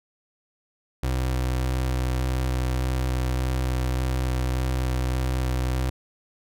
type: tone with vibrato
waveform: 30% pulse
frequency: 63.6 Hz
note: C2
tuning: 48 cents flat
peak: -20 dBFS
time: 1.03-5.9 s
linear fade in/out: 5 ms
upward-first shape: square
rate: 1.7 Hz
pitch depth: 10 cents each way
effects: none